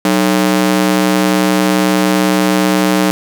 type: ring-modulated tone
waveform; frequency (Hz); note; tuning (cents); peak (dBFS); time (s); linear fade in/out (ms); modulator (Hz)
sawtooth; 246.9; B3; 0; -3; 0.05-3.11; 0; 58.9
effects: none